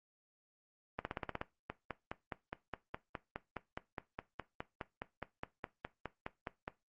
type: two click trains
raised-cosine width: 0.5 ms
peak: -22 / -24 dBFS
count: 8 / 25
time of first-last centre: 0.99-1.414 / 1.7-6.679 s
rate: 16.5 / 4.82 Hz
effects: noise-tail reverb RT60 0.2 s tail -17 dB re dry + Opus 32 kbps